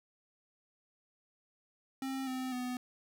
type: tone with pitch steps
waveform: square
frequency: 266.6 / 258 / 249.6 Hz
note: C4 / C4 / B3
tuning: +33 / -24 / +19 cents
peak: -36 dBFS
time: 2.02-2.77 s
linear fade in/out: 2 ms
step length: 250 ms
effects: none